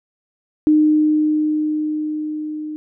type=tone with level ramp; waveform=sine; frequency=305.7 Hz; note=D#4; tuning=30 cents flat; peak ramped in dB=-9 to -25 dBFS; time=0.67-2.76 s; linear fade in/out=0 ms; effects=none